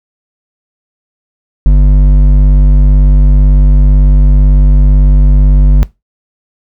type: tone with hard clipping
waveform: sine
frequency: 49 Hz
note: G1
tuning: in tune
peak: -3 dBFS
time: 1.66-5.83 s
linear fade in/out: 0 ms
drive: 8 dB
effects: noise-tail reverb RT60 0.2 s tail -19 dB re dry